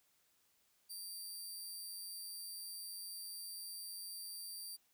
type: tone with amplitude modulation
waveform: 15% pulse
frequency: 4699 Hz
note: D8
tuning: in tune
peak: -37 dBFS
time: 0.89-4.77 s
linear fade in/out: 20 ms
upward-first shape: sine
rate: 178 Hz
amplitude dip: 40%
effects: white hiss -75 dBFS RMS until 4.93 s